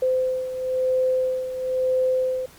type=beating tone pair; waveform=sine; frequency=514 / 515 Hz; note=C5 / C5; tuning=-31 / -28 cents; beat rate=1 Hz; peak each=-21 / -27 dBFS; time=0.02-2.46 s; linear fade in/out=5 ms; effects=pink hiss -49 dBFS RMS until 2.58 s + Opus 48 kbps